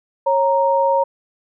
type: tone pair together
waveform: sine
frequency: 548 / 932.3 Hz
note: C#5 / A#5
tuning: -20 / 0 cents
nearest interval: major sixth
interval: 920 cents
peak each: -16 dBFS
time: 0.26-1.04 s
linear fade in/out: 10 ms
effects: none